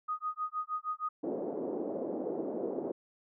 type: tone with tremolo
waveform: sine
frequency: 1244.5 Hz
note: D#6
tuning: in tune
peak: -30 dBFS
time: 0.08-1.09 s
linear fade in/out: 10 ms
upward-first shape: sine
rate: 6.4 Hz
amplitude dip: 100%
type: band-pass noise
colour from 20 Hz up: pink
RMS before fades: -36 dBFS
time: 1.23-2.92 s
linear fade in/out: 10 ms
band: 280 to 560 Hz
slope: 24 dB/octave
effects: none